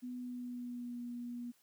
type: tone with pitch glide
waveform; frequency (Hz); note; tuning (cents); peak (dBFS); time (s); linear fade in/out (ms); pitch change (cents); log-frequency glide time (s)
sine; 248.3 to 241.1; B3 to B3; +9 to -41; -40; 0.02-1.52; 20; -50; 0.16-1.01
effects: white hiss -71 dBFS RMS until 1.62 s + high-pass 100 Hz 12 dB/octave